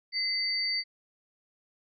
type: tone pair together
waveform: sine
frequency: 2053 / 4600 Hz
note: C7 / D8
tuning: -33 / -37 cents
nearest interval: octave + major second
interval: 1396 cents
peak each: -33 / -28 dBFS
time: 0.12-0.84 s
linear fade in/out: 50 ms
effects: none